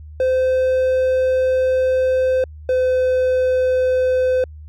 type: tone pair in turn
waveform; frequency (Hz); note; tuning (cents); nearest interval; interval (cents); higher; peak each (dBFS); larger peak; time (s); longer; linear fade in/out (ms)
triangle; 516 / 510.7; C5 / C5; -24 / -42; unison; 18; first; -12; neither; 0.2-2.44 / 2.69-4.44; first; 2
effects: added 76 Hz sine -34 dBFS peak until 4.68 s